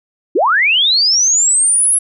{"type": "linear sweep", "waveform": "sine", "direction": "up", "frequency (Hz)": [272.5, 10980], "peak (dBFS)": -9, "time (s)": [0.35, 1.99], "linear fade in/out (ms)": 10, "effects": []}